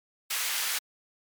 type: high-pass noise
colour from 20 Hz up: pink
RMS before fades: -30 dBFS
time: 0.3-0.79 s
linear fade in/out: 10 ms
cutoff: 1700 Hz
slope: 12 dB/octave
effects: MP3 96 kbps